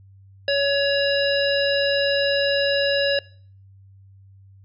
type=harmonic tone; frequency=561 Hz; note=C#5; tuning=21 cents sharp; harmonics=1 / 3 / 5 / 7 / 9; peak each=-20 / -25 / -27 / -28 / -30 dBFS; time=0.48-3.19 s; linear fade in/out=2 ms; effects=noise-tail reverb RT60 0.5 s tail -23 dB re dry + added 97 Hz sine -46 dBFS peak until 4.64 s